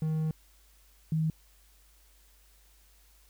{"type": "tone pair in turn", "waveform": ["triangle", "sine"], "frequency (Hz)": [157.1, 158.38], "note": ["D#3", "D#3"], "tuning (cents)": [17, 31], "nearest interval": "unison", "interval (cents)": 14, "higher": "second", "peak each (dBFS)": -25, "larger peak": "neither", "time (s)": [[0.02, 0.31], [1.12, 1.3]], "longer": "first", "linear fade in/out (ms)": 2, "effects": ["added 50 Hz sine -60 dBFS peak until 3.29 s", "white hiss -64 dBFS RMS until 3.29 s"]}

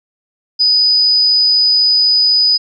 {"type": "tone", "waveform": "sine", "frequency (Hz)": 4978, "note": "D#8", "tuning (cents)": 0, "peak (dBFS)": -8, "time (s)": [0.59, 2.58], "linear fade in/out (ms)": 20, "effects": []}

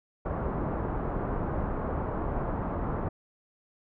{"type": "low-pass noise", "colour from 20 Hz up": "pink", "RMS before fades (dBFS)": -31, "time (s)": [0.25, 3.09], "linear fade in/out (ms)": 10, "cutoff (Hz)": 1200, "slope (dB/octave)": 24, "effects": []}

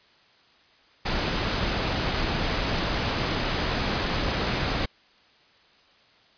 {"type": "noise", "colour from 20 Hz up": "pink", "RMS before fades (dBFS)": -26, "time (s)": [1.05, 4.86], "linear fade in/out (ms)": 10, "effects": ["white hiss -58 dBFS RMS until 6.37 s", "resampled to 11025 Hz"]}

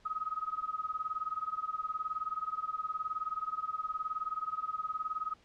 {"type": "tone with tremolo", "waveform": "sine", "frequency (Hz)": 1266, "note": "D#6", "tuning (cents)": 30, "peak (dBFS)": -30, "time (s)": [0.05, 5.34], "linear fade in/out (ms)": 10, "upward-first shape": "sine", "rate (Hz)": 19, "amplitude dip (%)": 90, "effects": ["pink hiss -64 dBFS RMS until 5.44 s", "low-pass 5000 Hz 12 dB/octave"]}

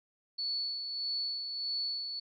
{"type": "tone with tremolo", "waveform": "sine", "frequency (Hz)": 4435, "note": "C#8", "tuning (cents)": 0, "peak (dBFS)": -31, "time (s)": [0.38, 2.2], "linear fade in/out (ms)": 10, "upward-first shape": "sine", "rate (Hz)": 1.6, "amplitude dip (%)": 45, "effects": []}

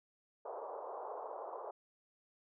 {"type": "band-pass noise", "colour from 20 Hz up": "pink", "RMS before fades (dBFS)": -45, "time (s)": [0.45, 1.71], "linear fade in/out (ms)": 5, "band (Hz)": [430, 1100], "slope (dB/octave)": 48, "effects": []}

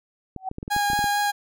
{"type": "clicks", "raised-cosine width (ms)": 3, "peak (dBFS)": -20, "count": 10, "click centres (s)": [0.363, 0.514, 0.584, 0.629, 0.679, 0.764, 0.901, 0.933, 0.991, 1.042]}
{"type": "tone with exponential growth", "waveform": "sine", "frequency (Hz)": 758, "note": "F#5", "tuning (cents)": 42, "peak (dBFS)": -22, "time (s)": [0.37, 0.49], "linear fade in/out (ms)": 5, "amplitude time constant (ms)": 24}
{"type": "tone with vibrato", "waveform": "30% pulse", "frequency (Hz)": 820, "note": "G#5", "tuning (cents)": -22, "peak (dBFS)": -18, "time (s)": [0.7, 1.32], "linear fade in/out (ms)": 20, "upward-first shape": "triangle", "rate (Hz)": 4.5, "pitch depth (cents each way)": 11}
{"effects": []}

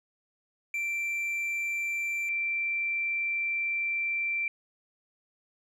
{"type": "tone pair in turn", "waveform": ["triangle", "sine"], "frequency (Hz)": [2349, 2349], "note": ["D7", "D7"], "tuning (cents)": [0, 0], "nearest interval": "unison", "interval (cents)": 0, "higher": "neither", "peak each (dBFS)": -27, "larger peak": "neither", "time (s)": [[0.74, 2.29], [2.29, 4.48]], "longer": "second", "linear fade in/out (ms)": 2, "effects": []}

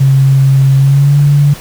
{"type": "tone with pitch glide", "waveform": "sine", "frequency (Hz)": [135.2, 144.07], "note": ["C#3", "D3"], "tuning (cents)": [-43, -33], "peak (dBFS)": -4, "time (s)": [0, 1.54], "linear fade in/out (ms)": 10, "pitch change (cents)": 110, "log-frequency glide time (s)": [0.77, 1.17], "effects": ["pink hiss -30 dBFS RMS until 1.6 s"]}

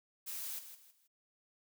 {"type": "noise with echo", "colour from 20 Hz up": "blue", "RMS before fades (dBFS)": -42, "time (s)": [0.26, 0.6], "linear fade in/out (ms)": 20, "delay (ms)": 160, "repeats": 3, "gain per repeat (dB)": -10, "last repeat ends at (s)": 1.08, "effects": []}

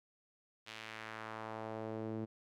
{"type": "tone with band-pass filter sweep", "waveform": "sawtooth", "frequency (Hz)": 110.5, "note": "A2", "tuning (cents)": 8, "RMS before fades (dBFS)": -44, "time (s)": [0.66, 2.26], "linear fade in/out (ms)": 20, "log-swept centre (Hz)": [3200, 290], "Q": 1.3, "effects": []}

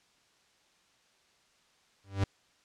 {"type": "tone with exponential growth", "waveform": "45% pulse", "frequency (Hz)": 98, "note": "G2", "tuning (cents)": 0, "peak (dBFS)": -22, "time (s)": [2.04, 2.24], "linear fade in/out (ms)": 5, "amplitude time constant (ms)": 42, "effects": ["white hiss -67 dBFS RMS until 2.64 s", "low-pass 6000 Hz 12 dB/octave"]}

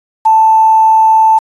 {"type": "tone with quantisation", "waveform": "sine", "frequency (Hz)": 882, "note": "A5", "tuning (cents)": 4, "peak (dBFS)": -4, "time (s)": [0.25, 1.39], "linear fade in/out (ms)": 10, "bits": 5, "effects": ["resampled to 24000 Hz"]}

